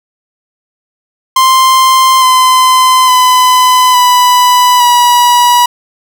45% pulse tone with pitch steps, 1046.5 / 1027.3 / 1008.5 / 990 / 971.9 Hz, C6 / C6 / B5 / B5 / B5, 0 / -32 / +36 / +4 / -28 cents, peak -4 dBFS, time 1.36-5.66 s, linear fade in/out 5 ms, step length 860 ms, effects none

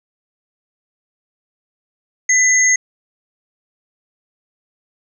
sine tone pair together, 2008 / 6468 Hz, B6 / G#8, +28 / -47 cents, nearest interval octave + minor sixth, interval 2025 cents, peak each -13 dBFS, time 2.29-2.76 s, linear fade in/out 5 ms, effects none

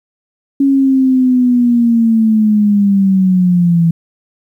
sine linear sweep, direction down, 277.2 to 164.81 Hz, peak -7 dBFS, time 0.6-3.91 s, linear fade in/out 5 ms, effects 8-bit

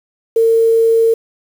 sine tone with quantisation, 454.3 Hz, A#4, 45 cents flat, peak -8 dBFS, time 0.36-1.14 s, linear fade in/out 5 ms, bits 6, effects none

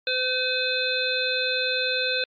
harmonic tone, 510 Hz, C5, 44 cents flat, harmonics 1 / 3 / 5 / 7 / 8, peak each -29 / -29 / -29 / -29 / -29 dBFS, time 0.07-2.24 s, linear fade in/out 2 ms, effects Opus 48 kbps

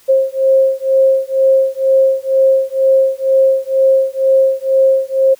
sine beating tone pair, 532 / 534.1 Hz, C5 / C5, +29 / +36 cents, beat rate 2.1 Hz, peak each -12 dBFS, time 0.08-5.35 s, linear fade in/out 20 ms, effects white hiss -48 dBFS RMS until 5.39 s

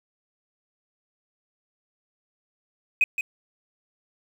triangle tone with echo, 2515 Hz, D#7, 18 cents sharp, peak -12 dBFS, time 3.01-3.04 s, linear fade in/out 2 ms, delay 170 ms, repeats 1, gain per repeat -10 dB, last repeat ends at 3.21 s, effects tanh soft clip ceiling -13 dBFS + 8-bit

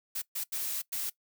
blue noise bursts at uneven times, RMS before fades -34 dBFS, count 4, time 0.15-0.22 / 0.35-0.44 / 0.52-0.82 / 0.92-1.1 s, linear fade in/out 10 ms, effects noise-tail reverb RT60 0.1 s tail -20 dB re dry

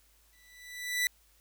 sawtooth tone with exponential growth, 1975.5 Hz, B6, in tune, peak -21 dBFS, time 0.33-1.07 s, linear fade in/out 1 ms, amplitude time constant 160 ms, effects added 53 Hz sine -66 dBFS peak until 1.4 s + white hiss -66 dBFS RMS until 1.4 s

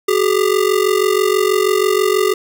square ring-modulated tone, 400.3 Hz, G4, 36 cents sharp, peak -10 dBFS, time 0.08-2.34 s, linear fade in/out 5 ms, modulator 23.1 Hz, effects 7-bit

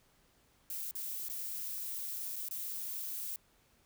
violet noise with dropouts, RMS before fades -40 dBFS, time 0.7-3.36 s, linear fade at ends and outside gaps 1 ms, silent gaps 0.911-0.952 / 1.285-1.298 / 2.358-2.363 / 2.486-2.51 s, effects pink hiss -69 dBFS RMS until 3.85 s

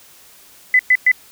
sine tone bursts, 2009 Hz, B6, 29 cents sharp, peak -8 dBFS, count 3, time 0.74-1.116 s, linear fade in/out 2 ms, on 52 ms, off 110 ms, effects white hiss -46 dBFS RMS until 1.31 s

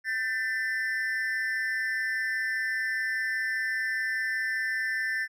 triangle tone with amplitude modulation, 1783 Hz, A6, 22 cents sharp, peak -21 dBFS, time 0.04-5.28 s, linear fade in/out 50 ms, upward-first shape sine, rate 225 Hz, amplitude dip 95%, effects none

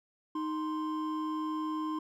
triangle tone pair together, 311.4 / 1046.5 Hz, D#4 / C6, +2 / 0 cents, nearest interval octave + major sixth, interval 2098 cents, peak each -31 / -35 dBFS, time 0.35-1.99 s, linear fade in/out 5 ms, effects none

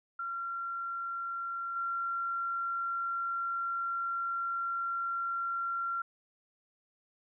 sine tone with level steps, 1372 Hz, F6, 31 cents flat, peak -34 / -31 dBFS, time 0.19-6.02 s, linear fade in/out 5 ms, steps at 1.76 s, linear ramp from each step 2 ms, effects none

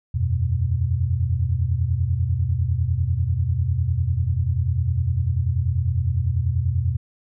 sine chord, E suspended second, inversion none, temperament equal, 82.41 / 92.5 / 123.47 Hz, E2 / F#2 / B2, 0 / 0 / 0 cents, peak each -23 dBFS, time 0.14-6.97 s, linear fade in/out 10 ms, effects none

